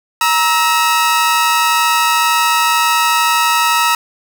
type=tone pair together; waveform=sawtooth; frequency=942 / 1300.5 Hz; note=A#5 / E6; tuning=+18 / -24 cents; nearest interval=tritone; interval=558 cents; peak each=-10 dBFS; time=0.21-3.95 s; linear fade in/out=2 ms; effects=none